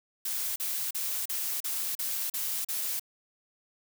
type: noise bursts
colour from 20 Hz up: blue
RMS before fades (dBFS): -32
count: 8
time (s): 0.25-2.996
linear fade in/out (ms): 5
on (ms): 310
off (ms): 38
effects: none